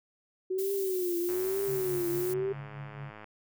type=tone with vibrato; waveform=sine; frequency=370 Hz; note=F#4; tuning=in tune; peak=-28 dBFS; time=0.5-2.53 s; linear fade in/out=10 ms; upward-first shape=triangle; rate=1.1 Hz; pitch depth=130 cents each way
type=noise; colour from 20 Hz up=violet; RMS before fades=-39 dBFS; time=0.58-2.34 s; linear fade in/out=10 ms
type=click train; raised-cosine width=0.5 ms; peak=-31 dBFS; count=208; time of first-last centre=1.29-3.243 s; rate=106 Hz
type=tone with tremolo; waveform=triangle; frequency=140 Hz; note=C#3; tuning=18 cents sharp; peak=-35 dBFS; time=1.67-3.11 s; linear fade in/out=20 ms; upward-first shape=triangle; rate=4.6 Hz; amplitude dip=75%
effects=none